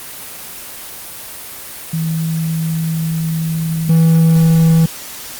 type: tone pair in turn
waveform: sine / triangle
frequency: 161.8 / 163.11 Hz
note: E3 / E3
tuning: -32 / -18 cents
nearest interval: unison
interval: 14 cents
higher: second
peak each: -15 / -5 dBFS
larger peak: second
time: 1.93-3.89 / 3.89-4.86 s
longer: first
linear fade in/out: 5 ms
effects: white hiss -30 dBFS RMS until 5.39 s + Opus 24 kbps